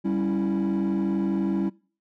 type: chord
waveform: triangle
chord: C# diminished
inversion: second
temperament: equal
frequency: 196 / 277.2 / 329.6 Hz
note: G3 / C#4 / E4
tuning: 0 / 0 / 0 cents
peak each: -22 / -26 / -24 dBFS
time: 0.04-1.7 s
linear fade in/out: 20 ms
effects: noise-tail reverb RT60 0.4 s tail -24 dB re dry + tanh soft clip ceiling -17 dBFS